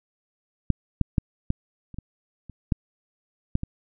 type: clicks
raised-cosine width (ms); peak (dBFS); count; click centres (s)
5; -6 / -7 / -7 / -10 / -29 / -20 / -28 / -8 / -9 / -17; 10; 0.703 / 1.013 / 1.182 / 1.504 / 1.943 / 1.986 / 2.497 / 2.722 / 3.554 / 3.634
effects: none